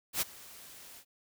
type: noise with ADSR envelope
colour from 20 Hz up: white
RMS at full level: -29 dBFS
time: 0.13-1.05 s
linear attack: 84 ms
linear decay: 21 ms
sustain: -22 dB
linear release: 72 ms
effects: none